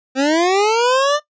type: linear sweep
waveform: 25% pulse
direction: up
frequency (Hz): 257.1 to 603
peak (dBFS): -9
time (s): 0.15-1.2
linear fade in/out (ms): 50
effects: noise-tail reverb RT60 0.1 s tail -17 dB re dry + resampled to 16000 Hz